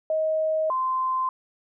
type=tone pair in turn; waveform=sine; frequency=630 / 1037.5 Hz; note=D#5 / C6; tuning=+21 / -15 cents; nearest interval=major sixth; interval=864 cents; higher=second; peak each=-21 / -22 dBFS; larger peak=first; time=0.1-0.7 / 0.7-1.29 s; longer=first; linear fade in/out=2 ms; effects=none